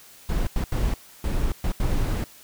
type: noise bursts at uneven times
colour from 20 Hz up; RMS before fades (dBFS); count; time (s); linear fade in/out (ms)
brown; -23; 6; 0.29-0.47 / 0.56-0.64 / 0.72-0.94 / 1.24-1.52 / 1.64-1.72 / 1.8-2.24; 2
effects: white hiss -49 dBFS RMS until 2.43 s